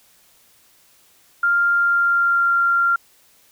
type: tone with pitch glide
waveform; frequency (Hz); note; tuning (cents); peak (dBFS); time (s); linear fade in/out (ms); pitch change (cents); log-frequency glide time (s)
sine; 1396.9 to 1384.8; F6 to F6; 0 to -15; -14; 1.43-2.96; 5; -15; 1.74-2.52
effects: white hiss -55 dBFS RMS until 3.51 s